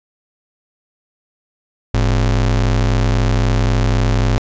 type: ring-modulated tone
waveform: square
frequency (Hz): 78.3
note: D#2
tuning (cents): +11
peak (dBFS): -10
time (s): 1.94-4.38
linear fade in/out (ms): 0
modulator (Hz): 31.9
effects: resampled to 16000 Hz